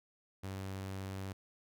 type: tone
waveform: sawtooth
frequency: 96.2 Hz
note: G2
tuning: 32 cents flat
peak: -36 dBFS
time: 0.43-1.33 s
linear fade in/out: 10 ms
effects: none